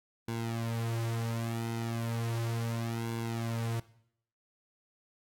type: tone with flanger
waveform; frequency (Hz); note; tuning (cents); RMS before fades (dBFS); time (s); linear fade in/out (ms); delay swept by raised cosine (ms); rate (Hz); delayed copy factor
sawtooth; 115.4; A#2; -17; -34; 0.28-3.8; 5; 1.6 to 6.9; 0.35; -0.9
effects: noise-tail reverb RT60 0.7 s tail -19 dB re dry + AAC 64 kbps